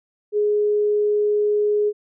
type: tone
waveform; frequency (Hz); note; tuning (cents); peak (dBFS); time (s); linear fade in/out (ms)
sine; 417.4; G#4; +9; -16; 0.32-1.93; 50
effects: none